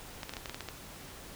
clicks, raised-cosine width 0.2 ms, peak -21 dBFS, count 9, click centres 0.232 / 0.294 / 0.337 / 0.368 / 0.458 / 0.496 / 0.545 / 0.607 / 0.687 s, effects pink hiss -48 dBFS RMS until 1.35 s

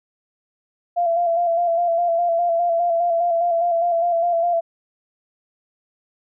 sine tone with vibrato, 684 Hz, F5, 36 cents flat, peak -16 dBFS, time 0.96-4.61 s, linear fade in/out 20 ms, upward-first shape square, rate 4.9 Hz, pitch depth 34 cents each way, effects none

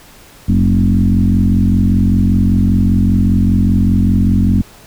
sine tone with frequency modulation, 144.2 Hz, D3, 31 cents flat, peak -8 dBFS, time 0.48-4.62 s, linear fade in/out 10 ms, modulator 45.1 Hz, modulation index 2.5, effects pink hiss -41 dBFS RMS until 4.86 s

